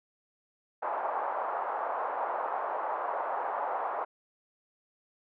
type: band-pass noise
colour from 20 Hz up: pink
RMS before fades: -33 dBFS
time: 0.82-4.05 s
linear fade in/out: 10 ms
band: 650 to 1100 Hz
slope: 24 dB/octave
effects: none